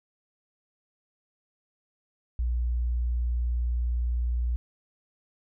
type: tone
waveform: sine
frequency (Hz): 59.9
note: A#1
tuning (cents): +48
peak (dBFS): -24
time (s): 2.39-4.56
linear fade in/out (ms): 0
effects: none